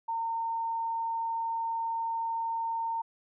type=tone; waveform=sine; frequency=913 Hz; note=A#5; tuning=36 cents flat; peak=-29 dBFS; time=0.08-3.02 s; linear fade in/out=10 ms; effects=none